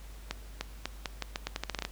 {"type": "accelerating click train", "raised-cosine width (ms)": 0.2, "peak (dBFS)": -15, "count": 14, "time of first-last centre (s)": [0.31, 1.85], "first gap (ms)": 300, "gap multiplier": 0.82, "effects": ["added 50 Hz sine -44 dBFS peak until 1.91 s", "pink hiss -55 dBFS RMS until 1.91 s"]}